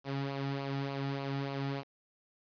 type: tone with flanger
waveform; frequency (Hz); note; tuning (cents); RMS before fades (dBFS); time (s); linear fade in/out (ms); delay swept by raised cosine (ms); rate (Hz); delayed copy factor
sawtooth; 138.1; C#3; -6; -36; 0.04-1.84; 50; 0.55 to 1.95; 3.4; -0.55
effects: resampled to 11025 Hz + 9-bit